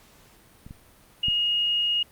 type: clicks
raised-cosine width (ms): 5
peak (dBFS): -29 / -27 / -20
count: 3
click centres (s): 0.665 / 0.709 / 1.284
type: tone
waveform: sine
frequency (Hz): 2866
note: F7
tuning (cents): +44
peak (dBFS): -21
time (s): 1.23-2.03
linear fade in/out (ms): 5
effects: pink hiss -55 dBFS RMS until 2.11 s + Opus 48 kbps